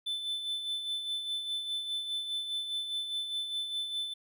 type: tone with tremolo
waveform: triangle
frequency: 3520 Hz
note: A7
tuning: in tune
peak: -29 dBFS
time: 0.06-4.14 s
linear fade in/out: 10 ms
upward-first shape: sine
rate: 4.9 Hz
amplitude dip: 50%
effects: none